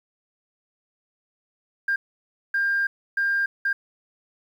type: tone bursts at uneven times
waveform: sine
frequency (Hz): 1600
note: G6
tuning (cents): +35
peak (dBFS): -19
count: 4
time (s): 1.88-1.96 / 2.54-2.87 / 3.17-3.46 / 3.65-3.73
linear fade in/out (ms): 5
effects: tanh soft clip ceiling -15 dBFS + 9-bit